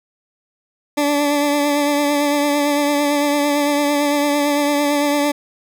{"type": "tone with vibrato", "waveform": "20% pulse", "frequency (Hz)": 290, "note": "D4", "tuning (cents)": -22, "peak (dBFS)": -10, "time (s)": [0.97, 5.32], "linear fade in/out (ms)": 10, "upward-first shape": "triangle", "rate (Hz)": 8.9, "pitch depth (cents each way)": 32, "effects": []}